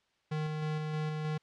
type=tone with tremolo; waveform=square; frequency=154 Hz; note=D#3; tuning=17 cents flat; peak=-32 dBFS; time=0.31-1.38 s; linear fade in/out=10 ms; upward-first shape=square; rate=3.2 Hz; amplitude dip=25%; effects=white hiss -73 dBFS RMS until 1.42 s + low-pass 4000 Hz 12 dB/octave